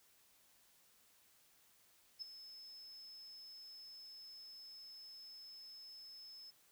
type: tone with ADSR envelope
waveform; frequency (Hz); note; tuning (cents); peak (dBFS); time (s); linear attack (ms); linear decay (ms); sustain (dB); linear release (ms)
sine; 5220; E8; -18; -40; 2.19-6.51; 31; 6; -12; 15
effects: white hiss -70 dBFS RMS until 6.71 s